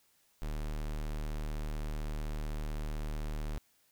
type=tone; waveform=square; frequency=37.89 Hz; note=D#1; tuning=45 cents flat; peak=-35 dBFS; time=0.42-3.58 s; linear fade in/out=0 ms; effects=white hiss -70 dBFS RMS until 3.91 s